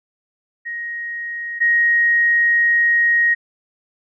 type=tone pair in turn; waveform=sine; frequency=1879 / 1879 Hz; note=A#6 / A#6; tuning=+13 / +13 cents; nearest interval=unison; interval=0 cents; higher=neither; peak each=-24 / -12 dBFS; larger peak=second; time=0.65-1.6 / 1.6-3.35 s; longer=second; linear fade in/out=20 ms; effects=none